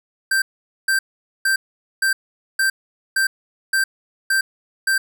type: tone bursts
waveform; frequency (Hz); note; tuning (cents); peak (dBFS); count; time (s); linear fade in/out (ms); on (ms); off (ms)
square; 1568; G6; 0; -16; 9; 0.31-4.98; 5; 110; 460
effects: none